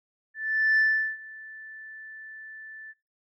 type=tone with ADSR envelope; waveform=sine; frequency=1758 Hz; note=A6; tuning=2 cents flat; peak=-16 dBFS; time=0.34-2.94 s; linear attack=440 ms; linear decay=390 ms; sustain=-24 dB; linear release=37 ms; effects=noise-tail reverb RT60 0.3 s tail -24 dB re dry + tanh soft clip ceiling -16 dBFS